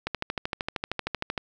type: click train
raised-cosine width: 0.3 ms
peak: -12 dBFS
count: 18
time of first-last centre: 0.07-1.378 s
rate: 13 Hz
effects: none